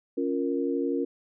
sine chord, Bb minor, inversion first, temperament equal, 277.2 / 349.2 / 466.2 Hz, Db4 / F4 / Bb4, 0 / 0 / 0 cents, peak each -28 / -30 / -30 dBFS, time 0.17-1.05 s, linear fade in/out 10 ms, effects none

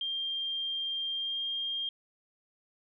sine tone with pitch glide, 3191 to 3211 Hz, G7 to G7, +30 to +41 cents, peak -31 dBFS, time 0.01-1.89 s, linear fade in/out 2 ms, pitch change +11 cents, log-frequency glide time 1.14-1.4 s, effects none

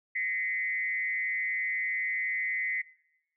sine tone with frequency modulation, 2033 Hz, B6, 50 cents sharp, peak -28 dBFS, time 0.15-2.82 s, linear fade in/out 10 ms, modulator 157 Hz, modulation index 0.75, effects noise-tail reverb RT60 0.9 s tail -21 dB re dry

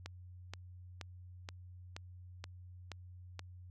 click train, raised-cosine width 0.2 ms, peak -26 dBFS, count 8, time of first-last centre 0.06-3.393 s, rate 2.1 Hz, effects added 90 Hz sine -50 dBFS peak until 3.7 s

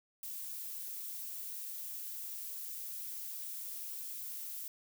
violet noise, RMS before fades -43 dBFS, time 0.23-4.68 s, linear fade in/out 2 ms, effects none

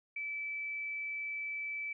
sine tone, 2311 Hz, D7, 28 cents flat, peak -36 dBFS, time 0.16-1.93 s, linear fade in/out 5 ms, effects none

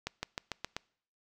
accelerating click train, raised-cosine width 0.2 ms, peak -17 dBFS, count 6, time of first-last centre 0.07-0.766 s, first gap 160 ms, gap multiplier 0.93, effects noise-tail reverb RT60 0.6 s tail -25 dB re dry

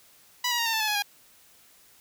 10% pulse tone with pitch steps, 983 / 957.2 / 932.1 / 907.7 / 883.9 / 860.7 / 838.1 / 816.2 Hz, B5 / A#5 / A#5 / A#5 / A5 / A5 / G#5 / G#5, -8 / +46 / 0 / -46 / +8 / -38 / +16 / -30 cents, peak -16 dBFS, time 0.44-1.024 s, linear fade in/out 5 ms, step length 73 ms, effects white hiss -57 dBFS RMS until 2 s

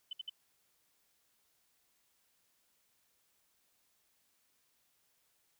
sine tone bursts, 3034 Hz, F#7, 43 cents sharp, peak -38 dBFS, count 3, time 0.11-0.297 s, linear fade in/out 5 ms, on 21 ms, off 62 ms, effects white hiss -75 dBFS RMS until 5.59 s

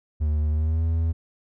triangle tone with pitch glide, 75.8 to 81.71 Hz, D#2 to E2, -45 to -15 cents, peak -18 dBFS, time 0.2-1.13 s, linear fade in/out 20 ms, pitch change +130 cents, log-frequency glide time 0.49-0.83 s, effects none

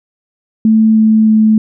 sine tone with pitch steps, 220 / 218.7 / 217.5 Hz, A3 / A3 / A3, 0 / -10 / -20 cents, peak -5 dBFS, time 0.65-1.58 s, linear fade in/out 2 ms, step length 310 ms, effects none

